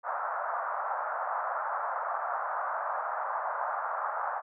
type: band-pass noise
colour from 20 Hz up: white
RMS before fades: -33 dBFS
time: 0.03-4.42 s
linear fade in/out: 50 ms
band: 610 to 1400 Hz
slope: 48 dB/octave
effects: none